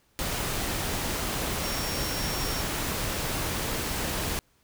sine tone in noise, 5540 Hz, F8, 15 cents flat, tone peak -36 dBFS, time 1.64-2.61 s, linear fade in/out 0 ms, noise pink, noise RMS -30 dBFS, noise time 0.19-4.39 s, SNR -9 dB, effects pink hiss -66 dBFS RMS until 4.63 s

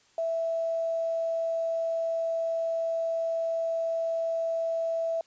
sine tone with quantisation, 659.3 Hz, E5, in tune, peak -26 dBFS, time 0.18-5.21 s, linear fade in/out 2 ms, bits 9, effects white hiss -63 dBFS RMS until 5.26 s + resampled to 16000 Hz

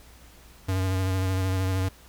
square tone with vibrato, 94.1 Hz, F#2, 30 cents sharp, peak -24 dBFS, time 0.68-1.89 s, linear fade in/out 10 ms, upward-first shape sine, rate 13 Hz, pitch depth 26 cents each way, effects added 60 Hz sine -52 dBFS peak until 2.08 s + pink hiss -53 dBFS RMS until 2.08 s

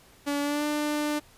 sawtooth tone with pitch glide, 286.6 to 297.9 Hz, D4 to D4, -42 to +25 cents, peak -22 dBFS, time 0.26-1.2 s, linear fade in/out 20 ms, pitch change +67 cents, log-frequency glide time 0.41-0.65 s, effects pink hiss -56 dBFS RMS until 1.37 s + resampled to 32000 Hz

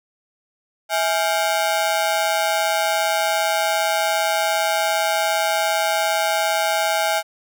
sawtooth ring-modulated tone, 740 Hz, F#5, in tune, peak -11 dBFS, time 0.89-7.23 s, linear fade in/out 50 ms, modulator 88.7 Hz, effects none

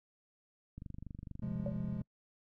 click train, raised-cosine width 5 ms, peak -33 dBFS, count 31, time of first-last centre 0.78-2.01 s, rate 24.4 Hz
triangle chord, F minor, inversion second, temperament equal, 130.81 / 174.61 / 207.7 Hz, C3 / F3 / Ab3, 0 / 0 / 0 cents, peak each -39 / -38 / -38 dBFS, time 1.42-2.02 s, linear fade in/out 5 ms
sine tone with exponential decay, 570 Hz, C#5, 48 cents sharp, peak -34 dBFS, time 1.66-1.79 s, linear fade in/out 2 ms, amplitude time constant 28 ms
effects noise-tail reverb RT60 0.1 s tail -26 dB re dry

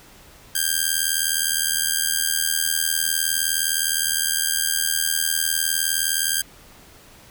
5% pulse tone with amplitude modulation, 1595 Hz, G6, 30 cents sharp, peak -5 dBFS, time 0.55-6.42 s, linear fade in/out 5 ms, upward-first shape sine, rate 79.6 Hz, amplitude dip 80%, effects pink hiss -48 dBFS RMS until 7.3 s

